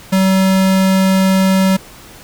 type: tone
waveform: square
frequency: 190.3 Hz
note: F#3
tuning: 49 cents sharp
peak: -10 dBFS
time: 0.12-1.77 s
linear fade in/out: 10 ms
effects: pink hiss -38 dBFS RMS until 2.23 s